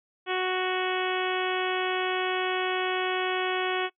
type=harmonic tone; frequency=369.9 Hz; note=F#4; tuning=in tune; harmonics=1 / 2 / 3 / 4 / 5 / 6 / 7 / 8 / 9; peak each=-29 / -32 / -34 / -35 / -36 / -37 / -37 / -38 / -39 dBFS; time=0.26-3.9 s; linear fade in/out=50 ms; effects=noise-tail reverb RT60 0.1 s tail -23 dB re dry